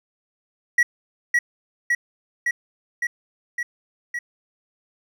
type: tone with echo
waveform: triangle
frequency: 1923 Hz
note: B6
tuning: 47 cents flat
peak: -11 dBFS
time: 0.78-0.83 s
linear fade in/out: 5 ms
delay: 560 ms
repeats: 6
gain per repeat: -2 dB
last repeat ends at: 4.19 s
effects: none